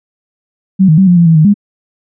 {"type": "tone with pitch steps", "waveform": "sine", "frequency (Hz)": [190.5, 156.4, 191.5, 177.1, 170.6, 163.1, 155.3, 204.1], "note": ["G3", "D#3", "G3", "F3", "F3", "E3", "D#3", "G#3"], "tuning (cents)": [-49, 9, -40, 24, -40, -18, -3, -30], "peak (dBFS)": -3, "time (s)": [0.79, 1.542], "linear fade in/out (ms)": 20, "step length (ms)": 94, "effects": []}